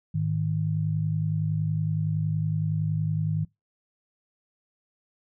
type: tone pair together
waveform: sine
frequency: 105.54 / 156.3 Hz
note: G#2 / D#3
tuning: +28 / +8 cents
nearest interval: perfect fifth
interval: 680 cents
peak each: -28 / -25 dBFS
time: 0.14-3.45 s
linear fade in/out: 10 ms
effects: noise-tail reverb RT60 0.2 s tail -24 dB re dry